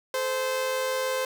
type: tone pair together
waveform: sawtooth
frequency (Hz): 432.7 / 519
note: A4 / C5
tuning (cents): -29 / -14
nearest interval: minor third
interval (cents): 315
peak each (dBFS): -32 / -22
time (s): 0.14-1.25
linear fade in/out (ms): 2
effects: none